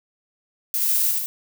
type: noise with echo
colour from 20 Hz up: violet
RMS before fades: -23 dBFS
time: 0.74-1.11 s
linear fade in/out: 0 ms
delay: 75 ms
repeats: 2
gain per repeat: -2 dB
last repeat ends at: 1.26 s
effects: none